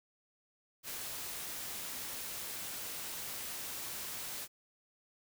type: noise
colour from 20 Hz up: white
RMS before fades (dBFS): -42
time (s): 0.83-4.48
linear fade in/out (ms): 50
effects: none